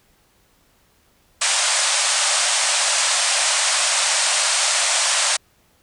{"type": "band-pass noise", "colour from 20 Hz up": "white", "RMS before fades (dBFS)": -19, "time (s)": [1.41, 5.37], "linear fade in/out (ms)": 10, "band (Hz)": [550, 9400], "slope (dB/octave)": 96, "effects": ["pink hiss -59 dBFS RMS until 5.82 s"]}